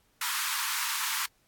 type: high-pass noise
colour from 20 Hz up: pink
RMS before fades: -31 dBFS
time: 0.21-1.26 s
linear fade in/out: 5 ms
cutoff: 910 Hz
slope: 96 dB/octave
effects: pink hiss -68 dBFS RMS until 1.47 s + AAC 64 kbps